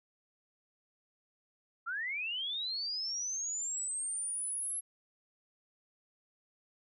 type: linear sweep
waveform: sine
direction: up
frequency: 1311 to 11175 Hz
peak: -34 dBFS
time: 1.86-4.81 s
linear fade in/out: 20 ms
effects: none